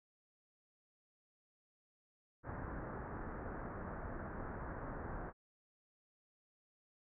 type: low-pass noise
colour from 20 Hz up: pink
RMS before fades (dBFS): -45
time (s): 2.43-5.33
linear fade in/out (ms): 50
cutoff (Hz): 1700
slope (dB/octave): 48
effects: none